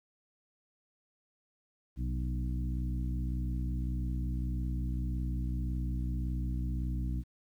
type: harmonic tone with a mistuned harmonic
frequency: 61.74 Hz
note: B1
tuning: in tune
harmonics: 1 / 2 / 3 / 4 / 5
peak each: -32 / -38 / -42 / -44 / -46 dBFS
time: 1.96-7.24 s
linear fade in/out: 50 ms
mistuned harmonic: 2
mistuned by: +51 cents
effects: 11-bit